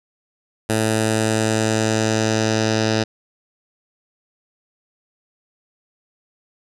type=tone with low-pass filter sweep; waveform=10% pulse; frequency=110 Hz; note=A2; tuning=in tune; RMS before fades=-19 dBFS; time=0.69-3.04 s; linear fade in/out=10 ms; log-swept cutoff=10000 to 5200 Hz; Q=2.4; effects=none